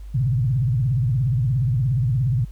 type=tone with vibrato; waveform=sine; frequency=124.7 Hz; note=B2; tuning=17 cents sharp; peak=-17 dBFS; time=0.14-2.45 s; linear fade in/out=10 ms; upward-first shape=triangle; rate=17 Hz; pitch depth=300 cents each way; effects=added 50 Hz sine -33 dBFS peak until 2.51 s + pink hiss -58 dBFS RMS until 2.51 s